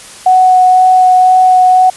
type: tone with vibrato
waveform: sine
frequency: 740 Hz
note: F#5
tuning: in tune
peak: -3 dBFS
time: 0.26-1.9 s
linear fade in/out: 5 ms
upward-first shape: sine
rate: 2 Hz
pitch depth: 8 cents each way
effects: white hiss -32 dBFS RMS until 1.96 s + resampled to 24000 Hz